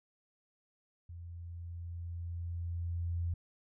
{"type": "tone with level ramp", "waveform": "sine", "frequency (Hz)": 85.6, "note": "F2", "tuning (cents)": -34, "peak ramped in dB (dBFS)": [-44, -31], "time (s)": [1.09, 3.34], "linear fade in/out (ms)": 5, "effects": []}